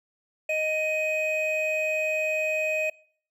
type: tone pair together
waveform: triangle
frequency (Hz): 622.3 / 2510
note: D#5 / D#7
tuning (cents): 0 / +15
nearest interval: 2 octaves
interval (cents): 2415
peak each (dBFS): -25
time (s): 0.49-2.9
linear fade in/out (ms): 5
effects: noise-tail reverb RT60 0.6 s tail -25 dB re dry